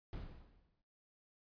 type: noise with exponential decay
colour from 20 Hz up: brown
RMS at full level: -43 dBFS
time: 0.13-0.82 s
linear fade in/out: 1 ms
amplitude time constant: 150 ms
effects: noise-tail reverb RT60 0.4 s tail -19 dB re dry + resampled to 11025 Hz